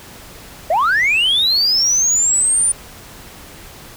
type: linear sweep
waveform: sine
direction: up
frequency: 587.3 to 9397 Hz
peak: -10 dBFS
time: 0.7-2.72 s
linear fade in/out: 5 ms
effects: tanh soft clip ceiling -10 dBFS + pink hiss -38 dBFS RMS until 3.96 s